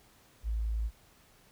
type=tone; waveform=sine; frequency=55 Hz; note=A1; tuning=in tune; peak=-29 dBFS; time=0.43-0.91 s; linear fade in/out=50 ms; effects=pink hiss -62 dBFS RMS until 1.51 s